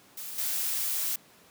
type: noise with level steps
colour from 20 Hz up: blue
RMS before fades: -39 / -30 dBFS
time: 0.17-1.16 s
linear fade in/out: 5 ms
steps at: 0.38 s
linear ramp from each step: 5 ms
effects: pink hiss -57 dBFS RMS until 1.5 s + high-pass 150 Hz 12 dB/octave